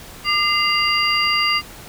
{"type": "tone cluster", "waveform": "sine", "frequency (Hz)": [1198, 2067, 2800, 4756], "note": ["D6", "C7", "F7", "D8"], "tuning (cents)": [34, -22, 4, 21], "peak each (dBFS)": -21, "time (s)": [0.24, 1.62], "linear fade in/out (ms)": 50, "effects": ["pink hiss -39 dBFS RMS until 1.88 s"]}